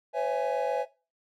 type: chord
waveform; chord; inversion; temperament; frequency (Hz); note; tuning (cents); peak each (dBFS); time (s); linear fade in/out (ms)
triangle; C# minor seventh; third; equal with one note detuned; 506.6 / 554.4 / 659.3 / 830.6; B4 / C#5 / E5 / G#5; +44 / 0 / 0 / 0; -29; 0.13-0.86; 50
effects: noise-tail reverb RT60 0.3 s tail -17 dB re dry + tanh soft clip ceiling -15 dBFS